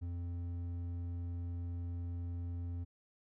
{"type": "tone with hard clipping", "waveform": "sine", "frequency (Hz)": 87, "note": "F2", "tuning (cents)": -6, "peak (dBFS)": -39, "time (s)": [0.01, 2.85], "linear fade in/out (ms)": 20, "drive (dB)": 6, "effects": []}